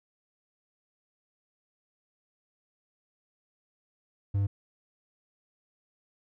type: tone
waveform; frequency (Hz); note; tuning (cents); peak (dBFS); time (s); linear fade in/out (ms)
triangle; 99.7; G2; +30; -22; 4.34-4.47; 10
effects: none